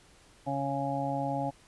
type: harmonic tone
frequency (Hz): 138.59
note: C#3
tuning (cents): 0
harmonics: 1 / 2 / 4 / 5 / 6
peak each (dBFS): -36 / -35 / -36 / -36 / -34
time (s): 0.46-1.51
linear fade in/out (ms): 20
effects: pink hiss -59 dBFS RMS until 1.67 s + resampled to 24000 Hz